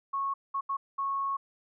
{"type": "tone bursts at uneven times", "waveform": "sine", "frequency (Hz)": 1100, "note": "C#6", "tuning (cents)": -14, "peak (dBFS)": -28, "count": 4, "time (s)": [[0.13, 0.34], [0.54, 0.61], [0.69, 0.77], [0.98, 1.37]], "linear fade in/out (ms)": 10, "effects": []}